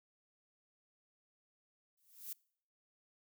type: noise with exponential growth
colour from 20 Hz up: violet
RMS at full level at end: -41 dBFS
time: 1.97-2.33 s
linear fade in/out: 5 ms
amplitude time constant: 78 ms
effects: noise-tail reverb RT60 0.6 s tail -25 dB re dry